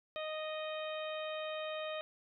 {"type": "harmonic tone", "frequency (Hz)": 621, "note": "D#5", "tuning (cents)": -3, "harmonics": [1, 2, 3, 4, 5, 6], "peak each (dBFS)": [-39, -46, -50, -48, -50, -50], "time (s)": [0.16, 2.01], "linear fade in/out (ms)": 0, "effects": []}